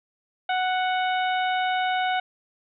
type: harmonic tone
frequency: 740 Hz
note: F#5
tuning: in tune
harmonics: 1 / 2 / 3 / 4 / 5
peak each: -23 / -29 / -33 / -35 / -37 dBFS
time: 0.49-2.2 s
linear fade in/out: 5 ms
effects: none